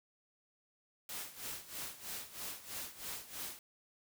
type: noise with tremolo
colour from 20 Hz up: white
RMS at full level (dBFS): -42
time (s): 1.09-3.59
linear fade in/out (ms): 2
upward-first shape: sine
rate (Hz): 3.1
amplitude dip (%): 80
effects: none